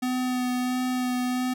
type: tone with vibrato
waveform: square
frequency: 251.3 Hz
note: B3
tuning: 30 cents sharp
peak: -25 dBFS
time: 0.02-1.54 s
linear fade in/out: 10 ms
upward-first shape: sine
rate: 1.5 Hz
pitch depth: 14 cents each way
effects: none